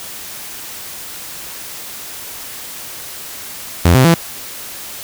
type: tone with pitch steps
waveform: sawtooth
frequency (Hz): 86.2 / 129.5 / 167.5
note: F2 / C3 / E3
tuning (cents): -22 / -17 / +28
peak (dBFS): -3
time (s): 3.85-4.144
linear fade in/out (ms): 5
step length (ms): 98
effects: white hiss -30 dBFS RMS until 5.03 s